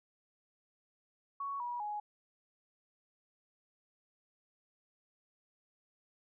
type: tone with pitch steps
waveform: sine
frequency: 1115 / 965.1 / 835.3 Hz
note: C#6 / B5 / G#5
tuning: +10 / -40 / +10 cents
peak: -36 dBFS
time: 1.4-2 s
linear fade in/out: 5 ms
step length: 200 ms
effects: none